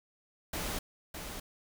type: noise with echo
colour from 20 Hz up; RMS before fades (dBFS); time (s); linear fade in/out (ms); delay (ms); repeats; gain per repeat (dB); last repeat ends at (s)
pink; -36; 0.53-0.79; 5; 610; 1; -6; 1.4
effects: none